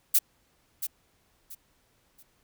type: noise with echo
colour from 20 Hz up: violet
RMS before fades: -20 dBFS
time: 0.14-0.19 s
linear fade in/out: 10 ms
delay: 680 ms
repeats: 3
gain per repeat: -11 dB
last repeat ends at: 2.23 s
effects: pink hiss -68 dBFS RMS until 2.43 s